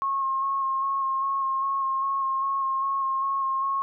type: tone with vibrato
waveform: sine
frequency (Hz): 1081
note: C#6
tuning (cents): -44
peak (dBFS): -23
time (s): 0.02-3.82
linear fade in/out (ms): 0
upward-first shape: square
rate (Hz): 2.5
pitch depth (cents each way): 17
effects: none